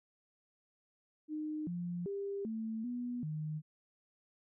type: tone with pitch steps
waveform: sine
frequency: 306.4 / 174.8 / 398.6 / 222.1 / 244.2 / 153.9 Hz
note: D#4 / F3 / G4 / A3 / B3 / D#3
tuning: -27 / +2 / +29 / +16 / -19 / -19 cents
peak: -36 dBFS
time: 1.28-3.62 s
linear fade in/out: 50 ms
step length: 390 ms
effects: none